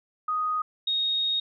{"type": "tone pair in turn", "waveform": "sine", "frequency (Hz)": [1246, 3734], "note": ["D#6", "A#7"], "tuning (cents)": [2, 2], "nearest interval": "octave + perfect fifth", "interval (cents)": 1900, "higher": "second", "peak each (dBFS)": [-24, -23], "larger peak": "second", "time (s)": [[0.28, 0.62], [0.87, 1.4]], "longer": "second", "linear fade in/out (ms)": 5, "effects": []}